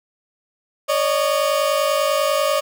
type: tone pair together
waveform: 30% pulse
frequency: 559.9 / 610 Hz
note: C#5 / D#5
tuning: +17 / -34 cents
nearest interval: minor second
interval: 149 cents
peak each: -17 dBFS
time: 0.88-2.61 s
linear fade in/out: 20 ms
effects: none